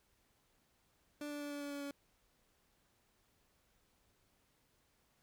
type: tone with pitch steps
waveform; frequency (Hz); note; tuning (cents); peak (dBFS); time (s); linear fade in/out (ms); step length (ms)
30% pulse; 293.7 / 291.8 / 290 / 288.2 / 286.3 / 284.5 / 282.7; D4 / D4 / D4 / D4 / D4 / C#4 / C#4; 0 / -11 / -22 / -33 / -44 / +45 / +34; -39; 1.21-1.91; 2; 100
effects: pink hiss -75 dBFS RMS until 5.22 s